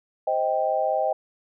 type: chord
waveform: sine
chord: C minor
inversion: none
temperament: just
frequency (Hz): 523.3 / 627.9 / 784.9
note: C5 / Eb5 / G5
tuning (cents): 0 / +16 / +2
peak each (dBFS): -27 / -24 / -25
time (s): 0.27-1.13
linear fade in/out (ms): 5
effects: none